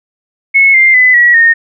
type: tone with pitch steps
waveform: sine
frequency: 2191 / 2098 / 2009 / 1924 / 1842.4 Hz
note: C#7 / C7 / B6 / B6 / A#6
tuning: -21 / +4 / +29 / -46 / -21 cents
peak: -3 dBFS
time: 0.54-1.54 s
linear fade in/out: 20 ms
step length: 200 ms
effects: none